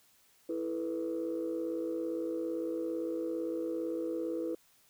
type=chord; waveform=sine; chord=E suspended fourth; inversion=none; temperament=equal with one note detuned; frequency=329.6 / 436.2 / 493.9 Hz; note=E4 / A4 / B4; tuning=0 / -15 / 0 cents; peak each=-34 / -40 / -36 dBFS; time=0.49-4.55 s; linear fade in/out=5 ms; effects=tanh soft clip ceiling -26 dBFS + white hiss -66 dBFS RMS until 4.89 s